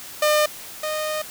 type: tone pair in turn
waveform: sawtooth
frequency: 604 / 616 Hz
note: D5 / D#5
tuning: +48 / -17 cents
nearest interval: unison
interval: 35 cents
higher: second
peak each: -12 / -20 dBFS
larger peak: first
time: 0.22-0.46 / 0.83-1.22 s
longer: second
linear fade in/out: 5 ms
effects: white hiss -38 dBFS RMS until 1.3 s